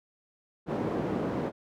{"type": "band-pass noise", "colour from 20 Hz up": "white", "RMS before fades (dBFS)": -31, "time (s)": [0.66, 1.52], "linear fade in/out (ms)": 50, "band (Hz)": [140, 420], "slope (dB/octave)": 12, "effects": []}